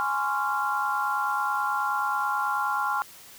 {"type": "chord", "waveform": "sine", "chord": "Db major seventh", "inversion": "second", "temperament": "just", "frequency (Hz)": [831.5, 1039.4, 1108.7, 1385.9], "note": ["Ab5", "C6", "Db6", "F6"], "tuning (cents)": [2, -12, 0, -14], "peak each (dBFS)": [-29, -30, -32, -28], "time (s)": [0, 3.02], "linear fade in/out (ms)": 0, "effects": ["white hiss -48 dBFS RMS until 3.38 s"]}